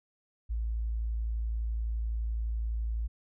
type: tone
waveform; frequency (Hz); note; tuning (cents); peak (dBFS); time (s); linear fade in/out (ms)
sine; 55.9; A1; +28; -29; 0.49-3.08; 20
effects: none